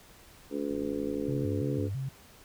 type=harmonic tone; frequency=71.6 Hz; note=D2; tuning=43 cents flat; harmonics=3 / 4 / 5 / 6 / 7; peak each=-40 / -33 / -39 / -36 / -38 dBFS; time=0.5-1.9 s; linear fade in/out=50 ms
type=click train; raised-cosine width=3 ms; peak=-34 dBFS; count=42; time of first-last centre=0.71-1.454 s; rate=55.1 Hz
type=tone with vibrato; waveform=sine; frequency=115.3 Hz; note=A#2; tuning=19 cents flat; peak=-31 dBFS; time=1.28-2.09 s; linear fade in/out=5 ms; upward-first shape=square; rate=3 Hz; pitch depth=260 cents each way
effects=pink hiss -55 dBFS RMS until 2.44 s